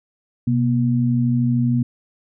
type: tone pair together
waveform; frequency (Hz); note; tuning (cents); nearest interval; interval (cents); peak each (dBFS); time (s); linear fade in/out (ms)
sine; 126.82 / 239.4; B2 / A#3; +46 / +46; major seventh; 1100; -18; 0.47-1.83; 5
effects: none